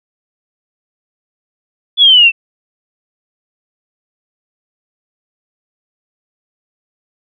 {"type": "exponential sweep", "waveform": "sine", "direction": "down", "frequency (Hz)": [3473, 2637], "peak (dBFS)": -3, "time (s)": [1.97, 2.32], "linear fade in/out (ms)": 50, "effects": []}